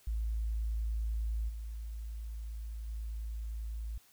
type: tone with level steps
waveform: sine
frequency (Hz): 55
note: A1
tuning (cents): 0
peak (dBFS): -31 / -38 / -36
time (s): 0.07-3.98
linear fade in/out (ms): 5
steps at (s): 1.48 / 2.87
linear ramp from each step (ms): 20
effects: white hiss -64 dBFS RMS until 4.12 s